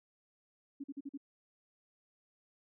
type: tone bursts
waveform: sine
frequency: 279.2 Hz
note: C#4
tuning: 13 cents sharp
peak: -39 dBFS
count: 5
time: 0.8-1.176 s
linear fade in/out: 10 ms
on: 40 ms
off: 44 ms
effects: none